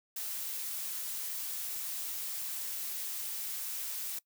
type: noise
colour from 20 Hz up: blue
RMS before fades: -38 dBFS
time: 0.16-4.19 s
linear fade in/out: 5 ms
effects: noise-tail reverb RT60 0.1 s tail -21 dB re dry